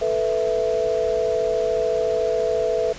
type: chord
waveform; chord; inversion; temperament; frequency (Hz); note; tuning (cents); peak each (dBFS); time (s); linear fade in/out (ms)
sine; A suspended second; none; equal; 440 / 493.9 / 659.3; A4 / B4 / E5; 0 / 0 / 0; -23; 0.01-2.93; 10
effects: pink hiss -38 dBFS RMS until 2.98 s + resampled to 16000 Hz